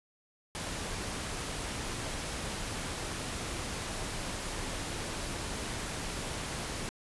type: noise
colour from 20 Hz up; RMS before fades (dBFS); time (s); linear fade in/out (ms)
pink; -37; 0.55-6.89; 0
effects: resampled to 24000 Hz